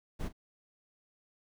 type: noise with echo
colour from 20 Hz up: brown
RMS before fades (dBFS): -36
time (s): 0.19-0.29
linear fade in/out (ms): 20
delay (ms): 38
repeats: 1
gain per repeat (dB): -15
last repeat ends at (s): 0.328
effects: none